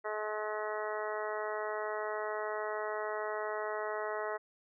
harmonic tone, 213.2 Hz, G#3, 46 cents sharp, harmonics 2 / 3 / 4 / 5 / 6 / 7 / 8 / 9, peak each -39 / -39 / -43 / -43 / -44 / -46 / -50 / -45 dBFS, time 0.04-4.38 s, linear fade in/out 20 ms, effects none

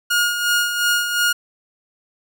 sawtooth tone with tremolo, 1430 Hz, F6, 41 cents sharp, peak -11 dBFS, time 0.1-1.33 s, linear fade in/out 10 ms, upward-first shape sine, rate 2.8 Hz, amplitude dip 55%, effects none

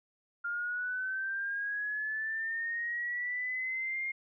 sine linear sweep, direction up, 1400 to 2132 Hz, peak -32 dBFS, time 0.44-4.12 s, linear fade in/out 10 ms, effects none

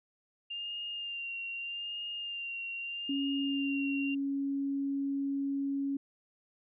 sine tone with vibrato, 2794 Hz, F7, in tune, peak -36 dBFS, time 0.5-4.15 s, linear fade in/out 10 ms, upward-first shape sine, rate 0.81 Hz, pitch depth 28 cents each way
sine tone, 277.2 Hz, C#4, in tune, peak -30 dBFS, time 3.09-5.97 s, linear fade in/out 5 ms
effects none

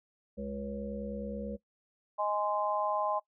harmonic tone, 69.3 Hz, C#2, in tune, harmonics 1 / 3 / 5 / 7 / 8, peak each -45 / -38 / -51 / -41 / -42 dBFS, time 0.37-1.57 s, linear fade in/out 20 ms
sine chord, Ab major, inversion second, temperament just, 623 / 830.6 / 1038.3 Hz, Eb5 / Ab5 / C6, +2 / 0 / -14 cents, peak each -33 dBFS, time 2.18-3.2 s, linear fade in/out 20 ms
effects noise-tail reverb RT60 0.1 s tail -19 dB re dry

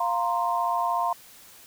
sine chord, F suspended fourth, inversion none, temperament just, 698.5 / 931.3 / 1047.7 Hz, F5 / Bb5 / C6, 0 / -2 / +2 cents, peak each -27 dBFS, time 0-1.13 s, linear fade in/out 5 ms, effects white hiss -50 dBFS RMS until 1.66 s

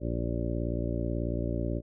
harmonic tone, 58.27 Hz, A#1, in tune, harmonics 1 / 2 / 3 / 4 / 5 / 6 / 7 / 9 / 10, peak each -33 / -34 / -39 / -38 / -37 / -38 / -42 / -44 / -39 dBFS, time 0-1.82 s, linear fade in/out 50 ms, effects none

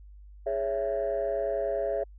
sine chord, C# minor, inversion second, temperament just, 415.8 / 554.4 / 665.2 Hz, G#4 / C#5 / E5, +2 / 0 / +16 cents, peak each -31 / -29 / -29 dBFS, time 0.46-2.04 s, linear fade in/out 10 ms, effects tanh soft clip ceiling -21 dBFS + added 50 Hz sine -46 dBFS peak until 2.18 s

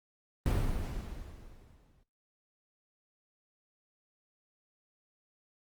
brown noise with exponential decay, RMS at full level -26 dBFS, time 0.46-2.03 s, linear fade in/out 0 ms, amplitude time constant 340 ms, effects noise-tail reverb RT60 0.3 s tail -20 dB re dry + Opus 32 kbps

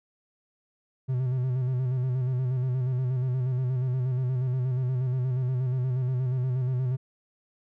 triangle tone with vibrato, 127.6 Hz, C3, 43 cents flat, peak -22 dBFS, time 1.08-6.97 s, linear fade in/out 20 ms, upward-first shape square, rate 8.4 Hz, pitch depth 44 cents each way, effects none

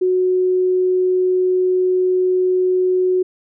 sine tone, 367.9 Hz, F#4, 10 cents flat, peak -13 dBFS, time 0.01-3.23 s, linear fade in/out 10 ms, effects none

